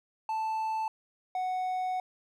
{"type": "tone pair in turn", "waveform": "triangle", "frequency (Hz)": [880, 740], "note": ["A5", "F#5"], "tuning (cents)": [0, 0], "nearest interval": "minor third", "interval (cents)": 300, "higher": "first", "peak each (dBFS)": -27, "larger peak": "neither", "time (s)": [[0.29, 0.88], [1.35, 2]], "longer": "second", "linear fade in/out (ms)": 2, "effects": []}